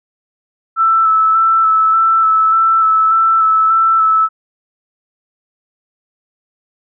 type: tone with vibrato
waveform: sine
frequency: 1318.5 Hz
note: E6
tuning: in tune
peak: -8 dBFS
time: 0.76-4.29 s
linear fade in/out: 50 ms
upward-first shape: square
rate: 1.7 Hz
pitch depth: 15 cents each way
effects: none